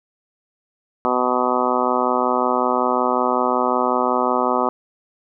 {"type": "harmonic tone", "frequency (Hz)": 125.4, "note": "B2", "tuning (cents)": 27, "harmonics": [2, 3, 4, 5, 6, 7, 8, 9, 10], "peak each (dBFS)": [-25, -25, -25, -25, -25, -25, -25, -25, -25], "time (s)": [1.05, 4.69], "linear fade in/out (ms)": 0, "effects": []}